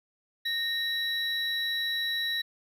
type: tone pair together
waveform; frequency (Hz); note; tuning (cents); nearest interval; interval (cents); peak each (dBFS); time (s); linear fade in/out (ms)
triangle; 1847 / 3911; A#6 / B7; -16 / -18; octave + minor second; 1298; -30 / -28; 0.45-2.42; 10
effects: none